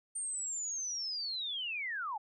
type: linear sweep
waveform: sine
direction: down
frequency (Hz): 8870 to 784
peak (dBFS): -35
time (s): 0.15-2.18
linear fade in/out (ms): 10
effects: none